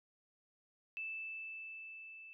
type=tone with level ramp; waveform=sine; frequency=2637 Hz; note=E7; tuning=in tune; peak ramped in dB=-39 to -51 dBFS; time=0.97-2.33 s; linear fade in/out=0 ms; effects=none